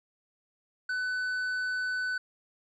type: tone with tanh clipping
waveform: sine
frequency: 1500 Hz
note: F#6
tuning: 23 cents sharp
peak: -30 dBFS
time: 0.89-2.18 s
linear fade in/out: 5 ms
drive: 6 dB
effects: none